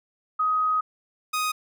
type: tone pair in turn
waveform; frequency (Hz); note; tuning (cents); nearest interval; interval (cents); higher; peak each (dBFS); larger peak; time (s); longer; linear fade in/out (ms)
sine / sawtooth; 1257 / 1248.3; D#6 / D#6; +17 / +5; unison; 12; first; -20; neither; 0.39-0.81 / 1.33-1.52; first; 10
effects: none